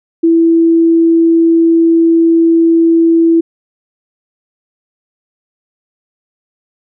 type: tone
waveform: sine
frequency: 331.1 Hz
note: E4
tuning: 8 cents sharp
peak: -5 dBFS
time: 0.23-3.41 s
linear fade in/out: 10 ms
effects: none